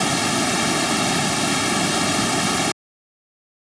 pink noise with comb filter, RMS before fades -19 dBFS, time 0-2.72 s, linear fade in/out 5 ms, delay 2 ms, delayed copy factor -0.85, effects high-pass 150 Hz 12 dB/octave + resampled to 22050 Hz

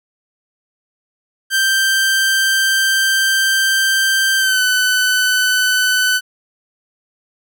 sawtooth tone with pitch glide, 1568 to 1504.1 Hz, G6 to F#6, 0 to +28 cents, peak -9 dBFS, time 1.5-6.21 s, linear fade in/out 50 ms, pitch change -72 cents, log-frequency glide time 4.38-4.62 s, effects none

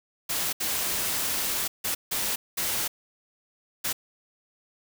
white noise bursts at uneven times, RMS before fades -28 dBFS, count 6, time 0.29-0.53 / 0.6-1.68 / 1.84-1.95 / 2.11-2.36 / 2.57-2.88 / 3.84-3.93 s, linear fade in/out 10 ms, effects none

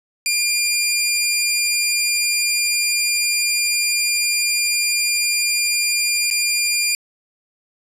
15% pulse tone with dropouts, 2402 Hz, D7, 38 cents sharp, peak -10 dBFS, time 0.26-6.95 s, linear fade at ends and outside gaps 1 ms, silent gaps 6.302-6.31 s, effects resampled to 32000 Hz

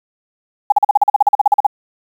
sine tone bursts, 822 Hz, G#5, 18 cents flat, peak -5 dBFS, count 16, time 0.7-1.667 s, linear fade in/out 5 ms, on 22 ms, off 41 ms, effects 7-bit

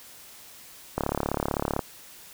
click train, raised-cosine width 1 ms, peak -11 dBFS, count 30, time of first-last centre 0.98-1.792 s, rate 35.7 Hz, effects white hiss -48 dBFS RMS until 2.33 s

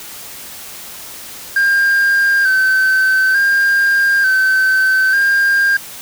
sine tone with vibrato, 1569 Hz, G6, 1 cent sharp, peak -7 dBFS, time 1.56-5.77 s, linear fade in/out 5 ms, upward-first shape square, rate 0.56 Hz, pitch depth 37 cents each way, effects tanh soft clip ceiling -9 dBFS + white hiss -32 dBFS RMS until 6.01 s

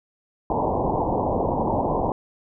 white low-pass noise, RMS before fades -23 dBFS, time 0.5-2.12 s, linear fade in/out 2 ms, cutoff 990 Hz, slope 96 dB/octave, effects none

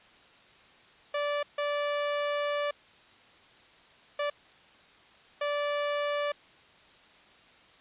sawtooth tone bursts at uneven times, 582 Hz, D5, 16 cents flat, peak -24 dBFS, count 4, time 1.14-1.43 / 1.58-2.71 / 4.19-4.3 / 5.41-6.32 s, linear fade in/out 5 ms, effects white hiss -57 dBFS RMS until 7.8 s + resampled to 8000 Hz

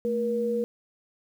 sine tone pair together, 221.3 / 476.5 Hz, A3 / A#4, +10 / +38 cents, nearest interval octave + minor second, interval 1328 cents, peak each -30 / -25 dBFS, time 0.05-0.64 s, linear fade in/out 0 ms, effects 9-bit

